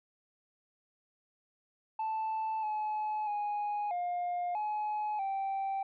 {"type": "tone with pitch steps", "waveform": "sine", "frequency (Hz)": [879, 854, 829, 708, 846, 780], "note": ["A5", "G#5", "G#5", "F5", "G#5", "G5"], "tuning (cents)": [-2, 48, -3, 23, 32, -9], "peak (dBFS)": -29, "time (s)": [1.99, 5.83], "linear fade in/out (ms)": 5, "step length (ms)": 640, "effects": ["tanh soft clip ceiling -30 dBFS"]}